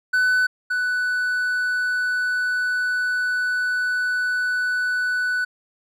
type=tone pair in turn; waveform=triangle; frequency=1500 / 1489.6 Hz; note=F#6 / F#6; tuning=+23 / +11 cents; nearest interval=unison; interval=12 cents; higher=first; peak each=-14 / -18 dBFS; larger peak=first; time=0.13-0.47 / 0.7-5.45 s; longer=second; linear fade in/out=10 ms; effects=none